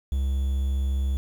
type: tone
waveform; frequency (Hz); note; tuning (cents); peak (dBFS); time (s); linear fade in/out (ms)
triangle; 67.3; C2; +49; -20; 0.12-1.17; 0
effects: 8-bit